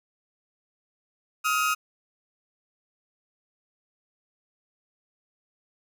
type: tone pair together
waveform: 30% pulse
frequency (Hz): 1262.4 / 1400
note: D#6 / F6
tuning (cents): +25 / +4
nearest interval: major second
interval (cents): 179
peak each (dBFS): -21 / -26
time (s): 1.44-1.75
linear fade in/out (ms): 20
effects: none